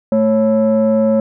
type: tone pair together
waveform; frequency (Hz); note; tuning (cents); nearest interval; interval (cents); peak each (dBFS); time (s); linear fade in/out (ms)
sine; 220 / 549.3; A3 / C#5; 0 / -16; octave + major third; 1584; -11; 0.12-1.2; 2
effects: tanh soft clip ceiling -7 dBFS